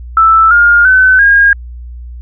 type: tone with pitch steps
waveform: sine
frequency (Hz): 1321 / 1415.8 / 1517.4 / 1626.3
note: E6 / F6 / F#6 / G#6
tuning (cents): +3 / +23 / +43 / -37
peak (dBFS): -3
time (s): 0.17-1.53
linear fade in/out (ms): 2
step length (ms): 340
effects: added 60 Hz sine -24 dBFS peak until 2.21 s